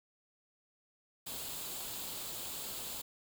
white noise with comb filter, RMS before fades -42 dBFS, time 1.26-3.02 s, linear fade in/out 10 ms, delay 0.26 ms, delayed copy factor +0.5, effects none

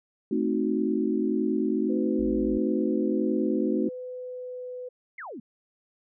sine chord, A diminished seventh, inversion none, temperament equal, 220 / 261.6 / 311.1 / 370 Hz, A3 / C4 / Eb4 / Gb4, 0 / 0 / 0 / 0 cents, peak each -28 / -29 / -28 / -29 dBFS, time 0.31-3.89 s, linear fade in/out 5 ms
sine tone with pitch glide, 505 to 500.1 Hz, B4 to B4, +39 to +22 cents, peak -34 dBFS, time 1.89-4.89 s, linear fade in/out 10 ms, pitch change -17 cents, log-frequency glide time 3.75-4.75 s
triangle tone, 53.9 Hz, A1, 35 cents flat, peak -34 dBFS, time 2.19-2.58 s, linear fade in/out 5 ms
sine exponential sweep, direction down, 2265 to 201.9 Hz, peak -36 dBFS, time 5.18-5.4 s, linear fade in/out 5 ms
effects none

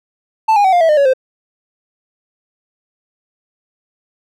triangle tone with pitch steps, 881 / 817.3 / 758.1 / 703.3 / 652.4 / 605.2 / 561.4 / 520.8 Hz, A5 / G#5 / F#5 / F5 / E5 / D#5 / C#5 / C5, +2 / -28 / +42 / +12 / -18 / -48 / +22 / -8 cents, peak -6 dBFS, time 0.48-1.136 s, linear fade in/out 10 ms, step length 82 ms, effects none

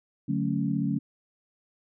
sine chord, D major seventh, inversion none, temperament equal with one note detuned, 145.73 / 185 / 220 / 277.2 Hz, D3 / F#3 / A3 / C#4, -13 / 0 / 0 / 0 cents, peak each -30 dBFS, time 0.28-0.99 s, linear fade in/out 10 ms, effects none

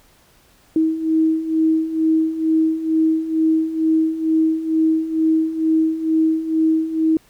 sine beating tone pair, 317.6 / 319.8 Hz, D#4 / D#4, +36 / +48 cents, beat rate 2.2 Hz, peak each -21 / -16 dBFS, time 0.76-7.17 s, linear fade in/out 2 ms, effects pink hiss -54 dBFS RMS until 7.29 s

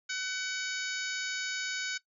harmonic tone with a mistuned harmonic, 753 Hz, F#5, 30 cents sharp, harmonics 2 / 3 / 4 / 5 / 6 / 7 / 8 / 9, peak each -36 / -40 / -43 / -42 / -43 / -44 / -46 / -43 dBFS, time 0.09-1.98 s, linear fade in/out 10 ms, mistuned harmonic 7, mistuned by -25 cents, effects noise-tail reverb RT60 0.1 s tail -18 dB re dry

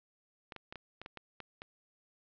clicks, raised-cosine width 0.3 ms, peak -28 dBFS, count 9, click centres 0.522 / 0.563 / 0.725 / 0.757 / 1.016 / 1.061 / 1.173 / 1.403 / 1.619 s, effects low-pass 5000 Hz 12 dB/octave

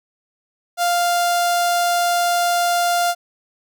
sawtooth tone with notch filter, 698.5 Hz, F5, in tune, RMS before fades -18 dBFS, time 0.77-3.15 s, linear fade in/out 50 ms, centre 2300 Hz, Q 1.8, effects none

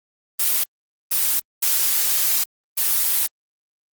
blue noise bursts at uneven times, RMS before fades -19 dBFS, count 4, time 0.39-0.64 / 1.11-1.4 / 1.62-2.44 / 2.77-3.27 s, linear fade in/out 10 ms, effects Opus 24 kbps

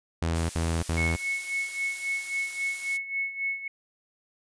sawtooth tone bursts, 82.7 Hz, E2, 6 cents sharp, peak -21 dBFS, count 3, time 0.22-1.16 s, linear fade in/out 0 ms, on 270 ms, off 65 ms
blue noise, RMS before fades -37 dBFS, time 0.34-2.98 s, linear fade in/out 20 ms
sine tone with tremolo, 2200 Hz, C#7, 14 cents flat, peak -25 dBFS, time 0.97-3.68 s, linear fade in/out 5 ms, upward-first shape sine, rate 3.7 Hz, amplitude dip 75%
effects resampled to 22050 Hz

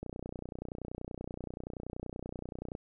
click train, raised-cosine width 2 ms, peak -26 dBFS, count 84, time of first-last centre 0.03-2.751 s, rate 30.5 Hz, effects none

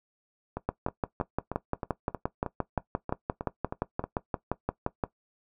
two click trains, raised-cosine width 1 ms, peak -18 / -13 dBFS, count 12 / 26, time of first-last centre 0.57-4.04 / 0.69-5.038 s, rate 3.17 / 5.75 Hz, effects noise-tail reverb RT60 0.1 s tail -17 dB re dry

